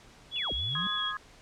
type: tone with vibrato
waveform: sine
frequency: 3359 Hz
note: G#7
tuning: 19 cents sharp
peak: -30 dBFS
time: 0.31-1.13 s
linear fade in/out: 50 ms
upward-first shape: sine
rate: 3.7 Hz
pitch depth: 26 cents each way
type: linear two-way sweep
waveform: sine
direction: down then up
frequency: 2960 to 46.64 to 199.3 Hz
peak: -35 dBFS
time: 0.36-0.87 s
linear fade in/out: 0 ms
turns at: 0.53 s
type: chord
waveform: sine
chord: Ab major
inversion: first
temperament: equal with one note detuned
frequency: 1057.4 / 1244.5 / 1661.2 Hz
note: C6 / Eb6 / Ab6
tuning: +18 / 0 / 0 cents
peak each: -40 / -36 / -36 dBFS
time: 0.75-1.17 s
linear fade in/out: 2 ms
effects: pink hiss -55 dBFS RMS until 1.41 s + low-pass 7000 Hz 12 dB/octave